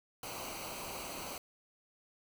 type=noise with comb filter; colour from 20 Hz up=pink; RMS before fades=-43 dBFS; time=0.23-1.38 s; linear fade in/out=2 ms; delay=0.57 ms; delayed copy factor=-0.7; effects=none